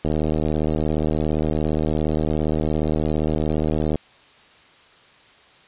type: click train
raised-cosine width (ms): 2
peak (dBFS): -9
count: 303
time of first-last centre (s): 0.05-3.957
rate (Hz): 77.3
effects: white hiss -51 dBFS RMS until 5.67 s + resampled to 8000 Hz